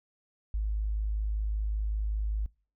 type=tone; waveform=sine; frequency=52.6 Hz; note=G#1; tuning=23 cents sharp; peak=-27 dBFS; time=0.54-2.46 s; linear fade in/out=0 ms; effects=noise-tail reverb RT60 0.4 s tail -26 dB re dry